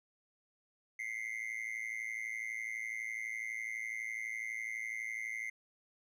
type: tone with amplitude modulation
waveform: triangle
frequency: 2093 Hz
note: C7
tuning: in tune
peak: -32 dBFS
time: 0.99-5.5 s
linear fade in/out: 5 ms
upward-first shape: sine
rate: 112 Hz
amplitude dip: 95%
effects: none